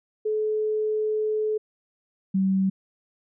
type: tone pair in turn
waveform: sine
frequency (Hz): 429.9 / 191.5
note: A4 / G3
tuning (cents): -40 / -40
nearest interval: octave + major second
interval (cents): 1400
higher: first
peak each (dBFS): -22 / -19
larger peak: second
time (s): 0.25-1.58 / 2.34-2.7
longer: first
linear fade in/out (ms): 10
effects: none